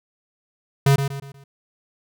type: tone with echo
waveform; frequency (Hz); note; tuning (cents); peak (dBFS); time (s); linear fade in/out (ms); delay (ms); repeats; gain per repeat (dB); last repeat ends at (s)
square; 138.59; C#3; 0; -13; 0.86-0.96; 5; 120; 4; -8; 1.44
effects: none